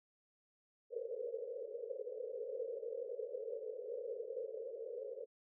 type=band-pass noise; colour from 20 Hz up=pink; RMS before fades=-44 dBFS; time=0.9-5.26 s; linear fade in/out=50 ms; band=440 to 530 Hz; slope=96 dB/octave; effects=none